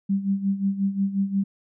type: tone with tremolo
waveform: sine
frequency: 196.5 Hz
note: G3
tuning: 4 cents sharp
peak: -18 dBFS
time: 0.09-1.44 s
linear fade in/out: 10 ms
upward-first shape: sine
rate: 5.6 Hz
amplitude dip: 75%
effects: none